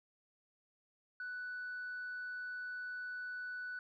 sine tone, 1486 Hz, F#6, 7 cents sharp, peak -39 dBFS, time 1.2-3.79 s, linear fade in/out 2 ms, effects tanh soft clip ceiling -38 dBFS

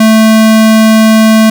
square tone, 220 Hz, A3, in tune, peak -3 dBFS, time 0-1.5 s, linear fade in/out 5 ms, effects none

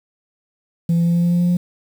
sine tone with pitch steps, 168.5 / 169.67 / 170.85 / 172.04 / 173.24 / 174.44 / 175.66 / 176.88 Hz, E3 / F3 / F3 / F3 / F3 / F3 / F3 / F3, +38 / -50 / -38 / -26 / -14 / -2 / +10 / +22 cents, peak -11 dBFS, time 0.89-1.57 s, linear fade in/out 5 ms, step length 85 ms, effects tanh soft clip ceiling -12 dBFS + 7-bit

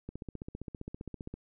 click train, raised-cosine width 3 ms, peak -27 dBFS, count 20, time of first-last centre 0.09-1.34 s, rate 15.2 Hz, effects none

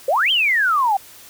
sine exponential two-way sweep, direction up then down, 493.9 to 3255 to 757 Hz, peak -14 dBFS, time 0.08-0.97 s, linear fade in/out 5 ms, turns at 0.31 s, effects white hiss -43 dBFS RMS until 1.29 s

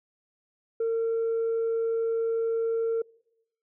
sine tone, 455.6 Hz, A#4, 40 cents flat, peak -22 dBFS, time 0.8-3.02 s, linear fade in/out 5 ms, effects noise-tail reverb RT60 0.9 s tail -26 dB re dry + tanh soft clip ceiling -22 dBFS

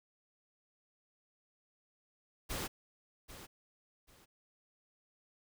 pink noise with echo, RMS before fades -39 dBFS, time 2.49-2.68 s, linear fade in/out 20 ms, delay 790 ms, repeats 2, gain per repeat -12 dB, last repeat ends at 4.26 s, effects none

